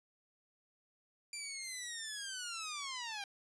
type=linear sweep; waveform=10% pulse; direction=down; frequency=2370 to 784 Hz; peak=-32 dBFS; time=1.33-3.24 s; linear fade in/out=2 ms; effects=resampled to 22050 Hz + 11-bit